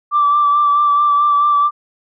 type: tone with vibrato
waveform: sine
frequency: 1168 Hz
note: D6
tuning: 10 cents flat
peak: -9 dBFS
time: 0.11-1.71 s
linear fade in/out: 50 ms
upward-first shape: sine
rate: 4.6 Hz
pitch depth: 23 cents each way
effects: tanh soft clip ceiling -5 dBFS